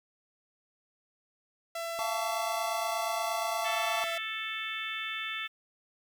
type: tone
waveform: sawtooth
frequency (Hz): 670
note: E5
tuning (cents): +28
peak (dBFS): -30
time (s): 1.75-4.18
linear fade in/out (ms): 5
type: chord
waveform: square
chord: F augmented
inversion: none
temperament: equal with one note detuned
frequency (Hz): 698.5 / 880 / 1136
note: F5 / A5 / C#6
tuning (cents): 0 / 0 / +42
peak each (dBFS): -37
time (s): 1.99-4.04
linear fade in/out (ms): 0
type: harmonic tone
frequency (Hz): 440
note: A4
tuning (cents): 0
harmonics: 3 / 4 / 5 / 6 / 7 / 8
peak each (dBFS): -41 / -40 / -40 / -40 / -44 / -40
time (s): 3.64-5.48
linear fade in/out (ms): 20
effects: 10-bit